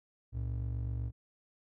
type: ring-modulated tone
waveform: triangle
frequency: 89.9 Hz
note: F#2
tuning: 49 cents flat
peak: -28 dBFS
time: 0.32-1.12 s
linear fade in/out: 50 ms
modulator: 24 Hz
effects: none

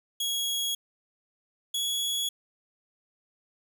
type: tone pair in turn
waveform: sawtooth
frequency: 3322 / 3361 Hz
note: G#7 / G#7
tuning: 0 / +20 cents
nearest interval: unison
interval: 20 cents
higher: second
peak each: -24 dBFS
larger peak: neither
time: 0.2-0.75 / 1.74-2.29 s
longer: neither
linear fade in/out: 5 ms
effects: none

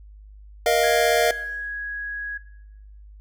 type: chord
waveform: square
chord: Bb suspended fourth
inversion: none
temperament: equal with one note detuned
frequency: 470.5 / 622.3 / 698.5 Hz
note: Bb4 / Eb5 / F5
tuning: +16 / 0 / 0 cents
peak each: -22 dBFS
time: 0.66-1.31 s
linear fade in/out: 2 ms
type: tone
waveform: sine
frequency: 1661.2 Hz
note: G#6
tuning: in tune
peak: -27 dBFS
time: 0.83-2.38 s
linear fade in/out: 10 ms
effects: noise-tail reverb RT60 0.9 s tail -18 dB re dry + added 51 Hz sine -42 dBFS peak until 3.2 s

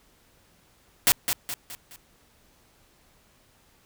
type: noise with echo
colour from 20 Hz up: white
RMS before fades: -18 dBFS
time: 1.07-1.12 s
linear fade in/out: 0 ms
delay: 210 ms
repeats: 4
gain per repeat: -7 dB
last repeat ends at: 1.96 s
effects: pink hiss -61 dBFS RMS until 3.85 s

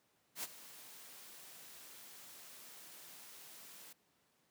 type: noise with ADSR envelope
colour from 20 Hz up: white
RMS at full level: -40 dBFS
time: 0.35-3.93 s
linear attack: 83 ms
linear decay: 30 ms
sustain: -15 dB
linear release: 7 ms
effects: pink hiss -75 dBFS RMS until 4.5 s + high-pass 150 Hz 12 dB/octave

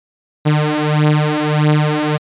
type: beating tone pair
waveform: sawtooth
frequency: 150.3 / 151.9 Hz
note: D3 / D#3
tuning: +40 / -41 cents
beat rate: 1.6 Hz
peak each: -11 dBFS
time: 0.45-2.18 s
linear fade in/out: 20 ms
effects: resampled to 8000 Hz

